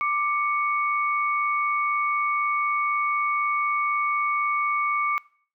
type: tone pair together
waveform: sine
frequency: 1178 / 2224 Hz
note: D6 / C#7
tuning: +5 / +5 cents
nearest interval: major seventh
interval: 1100 cents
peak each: -23 / -27 dBFS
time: 0.01-5.18 s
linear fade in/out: 0 ms
effects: noise-tail reverb RT60 0.5 s tail -22 dB re dry